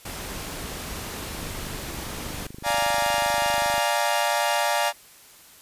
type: noise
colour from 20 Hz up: pink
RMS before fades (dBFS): -34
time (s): 0.05-2.47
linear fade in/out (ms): 5
type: click train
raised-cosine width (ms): 3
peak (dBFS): -26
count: 63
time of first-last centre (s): 1.31-3.78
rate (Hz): 25.1
type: chord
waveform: sawtooth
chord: Bb dominant seventh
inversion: first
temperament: equal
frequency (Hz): 587.3 / 698.5 / 830.6 / 932.3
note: D5 / F5 / Ab5 / Bb5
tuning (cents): 0 / 0 / 0 / 0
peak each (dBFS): -23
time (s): 2.63-4.93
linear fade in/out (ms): 50
effects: white hiss -50 dBFS RMS until 5.61 s + resampled to 32000 Hz